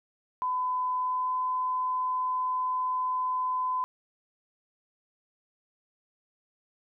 sine tone with pitch glide, 1008 to 1014.4 Hz, B5 to B5, +35 to +46 cents, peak -26 dBFS, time 0.42-3.84 s, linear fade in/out 0 ms, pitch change +11 cents, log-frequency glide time 0.97-1.31 s, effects none

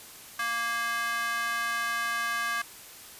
square tone with high-pass filter, 233.1 Hz, A#3, in tune, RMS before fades -30 dBFS, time 0.39-2.62 s, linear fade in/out 5 ms, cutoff 1400 Hz, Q 4.4, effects white hiss -47 dBFS RMS until 3.19 s + resampled to 32000 Hz

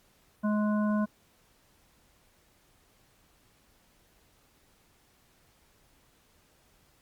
harmonic tone with a mistuned harmonic, 210.8 Hz, G#3, 26 cents sharp, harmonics 1 / 3 / 5 / 7, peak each -25 / -35 / -37 / -41 dBFS, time 0.43-1.06 s, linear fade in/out 20 ms, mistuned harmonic 5, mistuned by -16 cents, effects pink hiss -65 dBFS RMS until 7.01 s + Opus 48 kbps

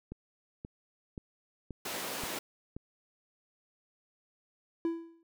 click train, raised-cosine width 3 ms, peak -28 dBFS, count 6, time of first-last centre 0.12-2.766 s, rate 1.89 Hz
pink high-pass noise, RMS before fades -38 dBFS, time 1.85-2.39 s, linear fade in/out 5 ms, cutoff 300 Hz, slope 12 dB/octave
triangle tone with exponential decay, 332.5 Hz, E4, 15 cents sharp, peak -24 dBFS, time 4.85-5.23 s, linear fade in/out 1 ms, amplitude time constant 82 ms
effects none

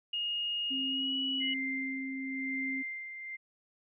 sine tone with pitch glide, 2857 to 2936 Hz, F7 to F#7, +39 to -14 cents, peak -31 dBFS, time 0.13-1.54 s, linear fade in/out 5 ms, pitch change +47 cents, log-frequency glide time 0.87-1.15 s
sine tone, 266.7 Hz, C4, 33 cents sharp, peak -36 dBFS, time 0.7-2.83 s, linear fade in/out 20 ms
sine tone with tremolo, 2093 Hz, C7, in tune, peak -33 dBFS, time 1.4-3.37 s, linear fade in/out 20 ms, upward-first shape sine, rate 1 Hz, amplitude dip 60%
effects none

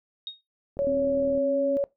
sine tone with exponential decay, 3733 Hz, A#7, 2 cents sharp, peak -28 dBFS, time 0.27-0.41 s, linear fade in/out 1 ms, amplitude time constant 29 ms
click train, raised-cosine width 2 ms, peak -28 dBFS, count 25, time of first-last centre 0.77-1.376 s, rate 39.6 Hz
sine tone, 560 Hz, C#5, 18 cents sharp, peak -22 dBFS, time 0.79-1.84 s, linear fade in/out 0 ms
sine tone with pitch glide, 267.1 to 271.6 Hz, C4 to C#4, +36 to -35 cents, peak -28 dBFS, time 0.87-1.77 s, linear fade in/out 0 ms, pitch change +29 cents, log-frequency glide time 1.42-1.58 s
effects noise-tail reverb RT60 0.2 s tail -21 dB re dry

